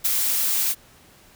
blue noise with ADSR envelope, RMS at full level -19 dBFS, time 0.04-0.75 s, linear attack 16 ms, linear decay 17 ms, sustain -3 dB, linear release 43 ms, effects pink hiss -52 dBFS RMS until 1.35 s

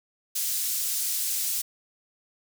pink high-pass noise, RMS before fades -28 dBFS, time 0.35-1.62 s, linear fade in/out 10 ms, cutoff 6700 Hz, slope 12 dB/octave, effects none

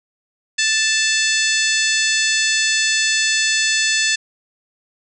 harmonic tone with a mistuned harmonic, 880 Hz, A5, in tune, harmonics 2 / 3 / 4 / 5 / 6 / 7 / 8 / 9, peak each -20 / -22 / -23 / -24 / -25 / -25 / -26 / -27 dBFS, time 0.58-4.16 s, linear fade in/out 10 ms, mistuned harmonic 6, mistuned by -55 cents, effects none

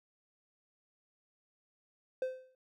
triangle tone with exponential decay, 516 Hz, C5, 24 cents flat, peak -27 dBFS, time 2.22-2.55 s, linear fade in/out 2 ms, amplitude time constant 70 ms, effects none

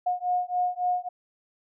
sine beating tone pair, 719 / 722.6 Hz, F#5 / F#5, -50 / -41 cents, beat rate 3.6 Hz, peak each -27 dBFS, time 0.06-1.09 s, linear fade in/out 10 ms, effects none

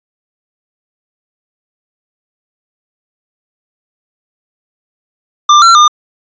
square tone with pitch steps, 1189 / 1357 / 1208 Hz, D6 / E6 / D6, +21 / +50 / +48 cents, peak -3 dBFS, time 5.49-5.88 s, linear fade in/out 5 ms, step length 130 ms, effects resampled to 16000 Hz

